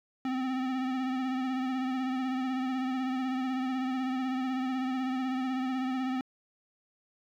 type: tone with vibrato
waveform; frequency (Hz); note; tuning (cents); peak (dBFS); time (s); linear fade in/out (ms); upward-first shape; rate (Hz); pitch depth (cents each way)
square; 259.1; C4; -17; -30; 0.25-6.21; 2; triangle; 16; 45
effects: low-pass 3000 Hz 12 dB/octave + 10-bit